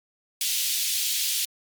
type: high-pass noise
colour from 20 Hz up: pink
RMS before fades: -26 dBFS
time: 0.41-1.45 s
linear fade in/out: 2 ms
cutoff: 3000 Hz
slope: 24 dB/octave
effects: Opus 48 kbps